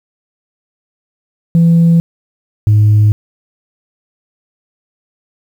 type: tone pair in turn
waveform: sine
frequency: 167.7 / 105.64 Hz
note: E3 / G#2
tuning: +30 / +30 cents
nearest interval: minor sixth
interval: 800 cents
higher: first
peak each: -3 dBFS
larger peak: neither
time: 1.55-2 / 2.67-3.12 s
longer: neither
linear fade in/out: 0 ms
effects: tanh soft clip ceiling -3 dBFS + 7-bit